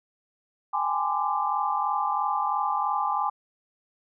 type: tone cluster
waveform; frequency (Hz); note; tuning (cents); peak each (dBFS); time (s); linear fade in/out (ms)
sine; 803 / 846 / 1028 / 1180; G5 / G#5 / C6 / D6; +41 / +32 / -31 / +8; -29; 0.73-3.3; 10
effects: none